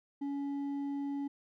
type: tone with hard clipping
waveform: sine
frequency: 281.4 Hz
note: C#4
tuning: 26 cents sharp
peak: -35 dBFS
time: 0.21-1.28 s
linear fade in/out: 10 ms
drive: 4 dB
effects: none